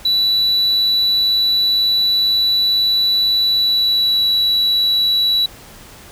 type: tone with pitch glide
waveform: sine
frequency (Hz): 3951 to 3928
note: B7 to B7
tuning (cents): 0 to -10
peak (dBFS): -10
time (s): 0.05-5.46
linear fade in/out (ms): 5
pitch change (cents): -10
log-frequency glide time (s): 3.44-4.24
effects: tanh soft clip ceiling -11 dBFS + pink hiss -40 dBFS RMS until 6.11 s